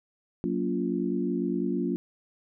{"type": "chord", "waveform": "sine", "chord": "Gb major seventh", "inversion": "none", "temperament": "equal with one note detuned", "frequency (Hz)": [185, 233.1, 283, 349.2], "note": ["Gb3", "Bb3", "Db4", "F4"], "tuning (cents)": [0, 0, 36, 0], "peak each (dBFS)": -31, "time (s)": [0.44, 1.96], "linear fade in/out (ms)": 0, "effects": []}